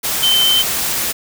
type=tone in noise; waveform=sine; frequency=3090 Hz; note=G7; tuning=26 cents flat; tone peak=-11 dBFS; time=0.22-0.63 s; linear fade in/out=20 ms; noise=white; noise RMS=-19 dBFS; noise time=0.03-1.13 s; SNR=+5 dB; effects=none